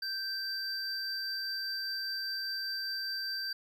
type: tone pair together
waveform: triangle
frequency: 1562 / 4681 Hz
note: G6 / D8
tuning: -7 / -7 cents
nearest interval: octave + perfect fifth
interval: 1900 cents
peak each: -37 / -34 dBFS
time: 0.02-3.53 s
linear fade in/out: 5 ms
effects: none